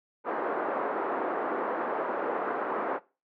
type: band-pass noise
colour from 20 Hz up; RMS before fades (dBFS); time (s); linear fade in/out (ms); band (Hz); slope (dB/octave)
pink; -31; 0.24-3; 50; 330 to 1400; 24
effects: noise-tail reverb RT60 0.3 s tail -20 dB re dry